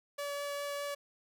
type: tone with vibrato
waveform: sawtooth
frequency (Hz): 572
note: D5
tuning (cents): -46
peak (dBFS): -32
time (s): 0.18-0.95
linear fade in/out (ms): 10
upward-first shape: triangle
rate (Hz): 4.9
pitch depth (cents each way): 8
effects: none